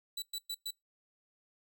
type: tone bursts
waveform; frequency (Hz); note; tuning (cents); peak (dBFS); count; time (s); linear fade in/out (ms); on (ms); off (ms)
sawtooth; 3951; B7; 0; -33; 4; 0.17-0.708; 5; 52; 110
effects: noise-tail reverb RT60 0.2 s tail -24 dB re dry